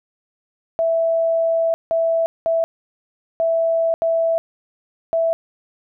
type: tone bursts at uneven times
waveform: sine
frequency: 659.3 Hz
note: E5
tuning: in tune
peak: -15 dBFS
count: 6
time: 0.79-1.74 / 1.91-2.26 / 2.46-2.64 / 3.4-3.94 / 4.02-4.38 / 5.13-5.33 s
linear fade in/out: 0 ms
effects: none